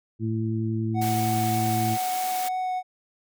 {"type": "harmonic tone", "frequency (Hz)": 111.2, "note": "A2", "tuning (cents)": 19, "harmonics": [1, 2, 3], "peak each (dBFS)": [-26, -29, -31], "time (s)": [0.19, 1.98], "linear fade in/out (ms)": 50}
{"type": "tone with vibrato", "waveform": "triangle", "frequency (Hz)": 740, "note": "F#5", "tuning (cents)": 0, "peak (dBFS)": -23, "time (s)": [0.94, 2.83], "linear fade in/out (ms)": 50, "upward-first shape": "triangle", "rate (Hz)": 3.2, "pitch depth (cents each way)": 8}
{"type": "high-pass noise", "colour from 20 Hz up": "white", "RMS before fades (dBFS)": -34, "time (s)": [1.01, 2.49], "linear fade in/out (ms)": 10, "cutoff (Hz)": 210, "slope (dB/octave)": 24}
{"effects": []}